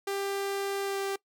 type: tone with pitch glide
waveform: sawtooth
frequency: 395.9 to 392.9 Hz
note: G4 to G4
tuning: +17 to +4 cents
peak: -26 dBFS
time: 0.07-1.16 s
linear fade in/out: 5 ms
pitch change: -13 cents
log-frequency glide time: 0.84-0.97 s
effects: noise-tail reverb RT60 0.1 s tail -21 dB re dry